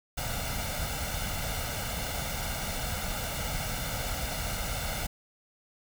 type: noise with comb filter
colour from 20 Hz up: pink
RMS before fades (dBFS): -33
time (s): 0.17-5.07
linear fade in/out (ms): 10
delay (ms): 1.4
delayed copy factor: +0.7
effects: none